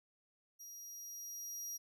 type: tone with level ramp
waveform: 30% pulse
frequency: 5720 Hz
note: F8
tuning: 41 cents sharp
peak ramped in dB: -46 to -37 dBFS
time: 0.59-1.78 s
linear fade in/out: 20 ms
effects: none